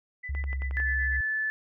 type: tone with tremolo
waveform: sine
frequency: 1996 Hz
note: B6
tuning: 18 cents sharp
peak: -34 dBFS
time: 0.23-1.17 s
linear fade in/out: 10 ms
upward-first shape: sine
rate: 7.8 Hz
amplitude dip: 100%
type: tone with pitch glide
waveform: sine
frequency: 69.7 to 66.9 Hz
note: C#2 to C2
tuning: +10 to +39 cents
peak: -28 dBFS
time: 0.29-1.21 s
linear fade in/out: 5 ms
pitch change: -71 cents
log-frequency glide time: 0.44-0.51 s
type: click train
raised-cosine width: 0.5 ms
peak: -27 dBFS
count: 6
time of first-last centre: 0.35-0.8 s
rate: 11.1 Hz
type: tone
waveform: sine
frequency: 1742 Hz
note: A6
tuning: 18 cents flat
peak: -26 dBFS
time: 0.77-1.5 s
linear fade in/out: 0 ms
effects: none